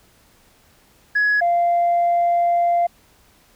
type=tone pair in turn; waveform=sine; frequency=1680 / 693 Hz; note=G#6 / F5; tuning=+19 / -14 cents; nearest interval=octave + minor third; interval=1533 cents; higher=first; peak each=-13 dBFS; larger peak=neither; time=1.15-1.41 / 1.41-2.87 s; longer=second; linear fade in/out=10 ms; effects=tanh soft clip ceiling -12 dBFS + pink hiss -55 dBFS RMS until 3.55 s